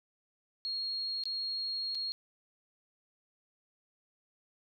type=tone with dropouts; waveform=sine; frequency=4278 Hz; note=C8; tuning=38 cents sharp; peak=-33 dBFS; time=0.65-2.12 s; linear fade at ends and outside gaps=0 ms; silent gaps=1.237-1.255 / 1.948-1.952 s; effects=none